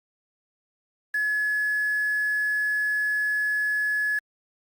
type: tone with quantisation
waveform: sine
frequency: 1700 Hz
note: G#6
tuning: 40 cents sharp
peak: -22 dBFS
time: 1.14-4.19 s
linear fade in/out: 5 ms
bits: 7
effects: Opus 48 kbps